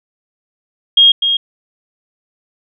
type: tone with echo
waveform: sine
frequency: 3253 Hz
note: G#7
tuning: 37 cents flat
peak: -4 dBFS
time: 0.97-1.12 s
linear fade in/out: 5 ms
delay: 250 ms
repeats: 1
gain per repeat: -7 dB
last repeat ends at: 1.37 s
effects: none